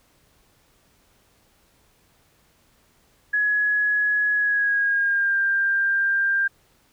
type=tone with pitch glide; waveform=sine; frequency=1683 to 1591.3 Hz; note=G#6 to G6; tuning=+23 to +26 cents; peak=-18 dBFS; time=3.33-6.48 s; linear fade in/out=10 ms; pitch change=-97 cents; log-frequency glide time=4.34-5.38 s; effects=pink hiss -61 dBFS RMS until 6.92 s